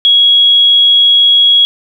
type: tone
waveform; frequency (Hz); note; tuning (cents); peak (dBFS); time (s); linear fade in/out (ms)
sine; 3322; G#7; 0; -4; 0.05-1.65; 0
effects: 7-bit